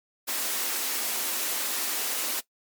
white high-pass noise, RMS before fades -29 dBFS, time 0.27-2.41 s, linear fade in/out 20 ms, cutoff 230 Hz, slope 48 dB/octave, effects noise-tail reverb RT60 0.1 s tail -18 dB re dry + MP3 96 kbps

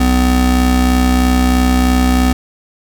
square tone pair together, 63.1 / 252.4 Hz, B1 / B3, +38 / +38 cents, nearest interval 2 octaves, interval 2400 cents, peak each -13 dBFS, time 0-2.33 s, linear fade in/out 5 ms, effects none

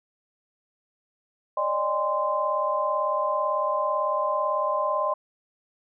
sine tone cluster, 573 / 611 / 810 / 1039 Hz, D5 / D#5 / G#5 / C6, -43 / -32 / -43 / -12 cents, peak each -31 / -27 / -34 / -25 dBFS, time 1.57-5.14 s, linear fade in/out 5 ms, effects none

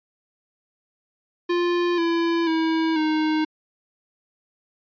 square tone with pitch steps, 349.5 / 336 / 323.1 / 310.7 Hz, F4 / E4 / E4 / D#4, +1 / +33 / -35 / -2 cents, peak -20 dBFS, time 1.49-3.45 s, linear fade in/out 10 ms, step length 490 ms, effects resampled to 11025 Hz

